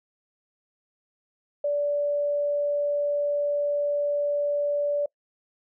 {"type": "tone", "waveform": "sine", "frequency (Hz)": 580, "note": "D5", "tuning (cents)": -22, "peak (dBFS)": -22, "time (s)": [1.64, 5.06], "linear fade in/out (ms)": 5, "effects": ["noise-tail reverb RT60 0.1 s tail -24 dB re dry"]}